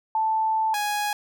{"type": "tone pair in turn", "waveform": ["sine", "sawtooth"], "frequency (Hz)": [880, 830.6], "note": ["A5", "G#5"], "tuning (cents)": [0, 0], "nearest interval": "minor second", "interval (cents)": 100, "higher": "first", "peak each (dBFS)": -20, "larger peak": "neither", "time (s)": [[0.15, 0.74], [0.74, 1.13]], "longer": "first", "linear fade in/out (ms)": 2, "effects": []}